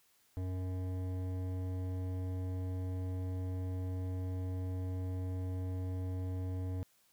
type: tone with hard clipping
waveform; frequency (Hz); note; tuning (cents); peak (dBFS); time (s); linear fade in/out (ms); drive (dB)
triangle; 92.3; F#2; -4; -37; 0.37-6.83; 0; 17
effects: white hiss -70 dBFS RMS until 7.12 s